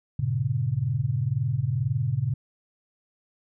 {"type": "chord", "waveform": "sine", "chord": "G diminished", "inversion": "none", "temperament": "equal", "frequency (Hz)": [98, 116.54, 138.59], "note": ["G2", "Bb2", "Db3"], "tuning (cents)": [0, 0, 0], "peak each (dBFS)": [-32, -26, -26], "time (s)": [0.19, 2.34], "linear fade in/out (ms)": 5, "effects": []}